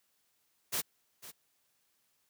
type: noise with echo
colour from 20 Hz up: white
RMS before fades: -33 dBFS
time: 0.72-0.82 s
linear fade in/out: 20 ms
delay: 500 ms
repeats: 1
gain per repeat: -15 dB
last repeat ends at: 1.32 s
effects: white hiss -75 dBFS RMS until 2.29 s + high-pass 60 Hz 12 dB/octave